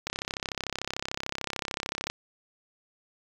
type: click train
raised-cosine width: 0.2 ms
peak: -13 dBFS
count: 69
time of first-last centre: 0.07-2.1 s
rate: 33.5 Hz
effects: 7-bit